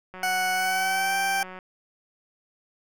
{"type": "click train", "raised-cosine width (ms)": 0.5, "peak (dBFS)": -26, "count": 269, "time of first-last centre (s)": [0.14, 1.589], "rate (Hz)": 185}
{"type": "tone with pitch glide", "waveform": "20% pulse", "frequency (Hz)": [740, 782.6], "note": ["F#5", "G5"], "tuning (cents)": [0, -3], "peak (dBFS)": -18, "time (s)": [0.23, 1.43], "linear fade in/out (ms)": 2, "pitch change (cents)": 97, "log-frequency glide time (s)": [0.54, 1.16]}
{"effects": []}